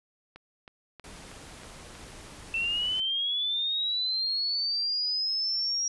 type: click train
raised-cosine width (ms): 0.3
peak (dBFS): -30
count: 6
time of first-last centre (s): 0.36-1.952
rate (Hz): 3.14
type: noise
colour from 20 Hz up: pink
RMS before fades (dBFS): -46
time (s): 1.04-3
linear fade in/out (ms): 2
type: linear sweep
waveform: sine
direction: up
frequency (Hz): 2669 to 5670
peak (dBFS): -26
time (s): 2.54-5.88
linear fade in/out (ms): 2
effects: resampled to 24000 Hz